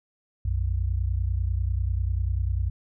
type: tone pair together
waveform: sine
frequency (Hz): 60.98 / 91.1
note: B1 / F#2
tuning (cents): -21 / -26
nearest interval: perfect fifth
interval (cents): 695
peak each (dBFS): -25 / -26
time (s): 0.45-2.7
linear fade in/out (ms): 5
effects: none